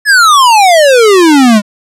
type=exponential sweep; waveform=square; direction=down; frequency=1749 to 200 Hz; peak=-3 dBFS; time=0.05-1.62 s; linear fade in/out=50 ms; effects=low-pass 10000 Hz 12 dB/octave